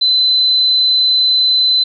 sine tone, 4035 Hz, B7, 36 cents sharp, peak -9 dBFS, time 0.01-1.84 s, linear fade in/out 10 ms, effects none

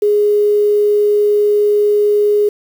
sine tone with quantisation, 415.3 Hz, G#4, in tune, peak -9 dBFS, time 0.02-2.49 s, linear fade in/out 5 ms, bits 6, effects none

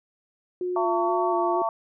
sine tone with vibrato, 355.8 Hz, F4, 32 cents sharp, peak -25 dBFS, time 0.61-1.62 s, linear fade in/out 2 ms, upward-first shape square, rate 2.1 Hz, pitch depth 24 cents each way
harmonic tone, 225.3 Hz, A3, 41 cents sharp, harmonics 3 / 4 / 5, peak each -26 / -27 / -28 dBFS, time 0.76-1.69 s, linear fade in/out 2 ms
effects none

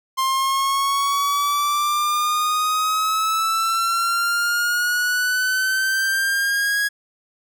45% pulse exponential sweep, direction up, 1053 to 1661.2 Hz, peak -18 dBFS, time 0.17-6.89 s, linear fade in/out 20 ms, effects none

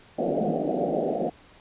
white band-pass noise, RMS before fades -26 dBFS, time 0.18-1.3 s, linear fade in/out 10 ms, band 150 to 740 Hz, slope 96 dB/octave, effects pink hiss -53 dBFS RMS until 1.6 s + resampled to 8000 Hz

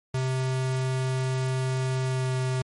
square tone with pitch glide, 130.3 to 129.33 Hz, C3 to C3, -7 to -20 cents, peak -25 dBFS, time 0.14-2.62 s, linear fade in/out 5 ms, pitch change -13 cents, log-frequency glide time 2.05-2.34 s, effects MP3 48 kbps

